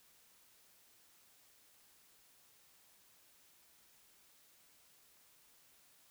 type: silence
effects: white hiss -67 dBFS RMS until 6.1 s